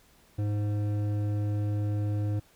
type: tone with hard clipping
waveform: triangle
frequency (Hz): 103.83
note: G#2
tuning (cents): 0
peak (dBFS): -28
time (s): 0.38-2.4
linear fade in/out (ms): 10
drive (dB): 14
effects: pink hiss -61 dBFS RMS until 2.55 s